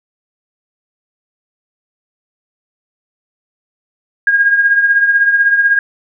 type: tone with tremolo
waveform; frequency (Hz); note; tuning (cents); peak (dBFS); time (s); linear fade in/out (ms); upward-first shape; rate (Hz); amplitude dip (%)
sine; 1628; G#6; -35; -5; 4.27-5.79; 2; triangle; 16; 65
effects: none